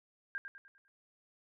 sine tone with echo, 1602 Hz, G6, 37 cents sharp, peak -35 dBFS, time 0.35-0.38 s, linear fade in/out 0 ms, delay 100 ms, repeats 5, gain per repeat -7 dB, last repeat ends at 0.88 s, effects none

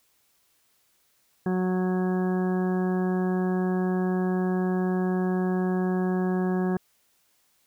harmonic tone, 184 Hz, F#3, 9 cents flat, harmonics 1 / 2 / 3 / 4 / 5 / 6 / 7 / 8 / 9, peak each -24 / -28 / -41 / -36 / -43 / -43 / -48 / -52 / -41 dBFS, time 1.46-6.77 s, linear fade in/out 2 ms, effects white hiss -67 dBFS RMS until 7.66 s

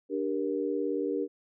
sine chord, G minor, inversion second, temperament just, 294 / 392 / 470.4 Hz, D4 / G4 / Bb4, +2 / 0 / +16 cents, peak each -32 dBFS, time 0.09-1.28 s, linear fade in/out 50 ms, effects none

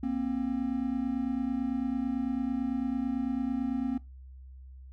triangle tone pair together, 237.1 / 266.1 Hz, A#3 / C4, +30 / +29 cents, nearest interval major second, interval 199 cents, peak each -30 / -28 dBFS, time 0.03-3.98 s, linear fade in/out 5 ms, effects noise-tail reverb RT60 0.2 s tail -19 dB re dry + added 65 Hz sine -45 dBFS peak until 4.92 s

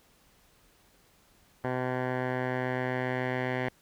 10% pulse tone with low-pass filter sweep, 127.3 Hz, C3, 47 cents flat, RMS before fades -31 dBFS, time 1.64-3.69 s, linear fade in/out 5 ms, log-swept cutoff 1400 to 2100 Hz, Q 2.2, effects pink hiss -63 dBFS RMS until 3.81 s

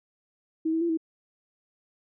sine tone with pitch steps, 320.1 / 324.8 / 339.7 / 323.2 Hz, D#4 / E4 / F4 / E4, +49 / -26 / -48 / -34 cents, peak -23 dBFS, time 0.65-0.974 s, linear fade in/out 10 ms, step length 81 ms, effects none

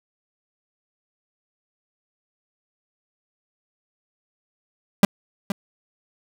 45% pulse tone with echo, 199 Hz, G3, 26 cents sharp, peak -9 dBFS, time 5.03-5.05 s, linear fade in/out 2 ms, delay 470 ms, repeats 1, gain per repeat -12 dB, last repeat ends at 5.52 s, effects none

